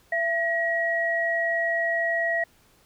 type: tone pair together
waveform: sine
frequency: 672 / 1904.7 Hz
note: E5 / A#6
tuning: +33 / +37 cents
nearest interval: octave + tritone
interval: 1804 cents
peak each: -26 / -24 dBFS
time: 0.12-2.44 s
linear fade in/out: 5 ms
effects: pink hiss -60 dBFS RMS until 2.85 s